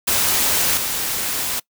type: noise with level steps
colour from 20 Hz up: white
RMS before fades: -18 / -23 dBFS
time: 0.07-1.6 s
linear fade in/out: 10 ms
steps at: 0.77 s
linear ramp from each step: 2 ms
effects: noise-tail reverb RT60 0.1 s tail -23 dB re dry